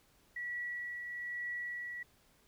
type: tone with tremolo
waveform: sine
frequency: 1938 Hz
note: B6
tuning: 33 cents flat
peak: -36 dBFS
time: 0.36-2.03 s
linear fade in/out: 5 ms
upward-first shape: triangle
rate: 1.1 Hz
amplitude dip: 40%
effects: pink hiss -68 dBFS RMS until 2.47 s